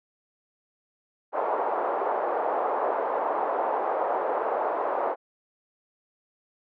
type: band-pass noise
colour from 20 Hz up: white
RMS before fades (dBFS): -27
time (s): 1.32-5.16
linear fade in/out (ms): 50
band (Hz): 440 to 940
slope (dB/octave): 24
effects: none